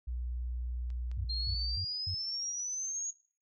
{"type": "tone with pitch glide", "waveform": "sine", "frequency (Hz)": [60.8, 60.38], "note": ["B1", "B1"], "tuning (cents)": [-26, -38], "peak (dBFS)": -34, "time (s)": [0.07, 1.77], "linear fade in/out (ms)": 10, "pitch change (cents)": -12, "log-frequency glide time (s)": [0.92, 1.37]}
{"type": "clicks", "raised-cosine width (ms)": 0.2, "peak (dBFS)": [-41, -38], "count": 2, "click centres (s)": [0.903, 1.115]}
{"type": "tone bursts", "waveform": "sine", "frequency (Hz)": 92.5, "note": "F#2", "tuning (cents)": 0, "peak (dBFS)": -35, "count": 4, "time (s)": [1.17, 2.146], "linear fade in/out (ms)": 5, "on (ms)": 79, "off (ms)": 220}
{"type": "exponential sweep", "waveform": "sine", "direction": "up", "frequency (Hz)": [4169, 6700], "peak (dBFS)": -34, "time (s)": [1.29, 3.11], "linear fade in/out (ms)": 10}
{"effects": ["noise-tail reverb RT60 0.4 s tail -18 dB re dry"]}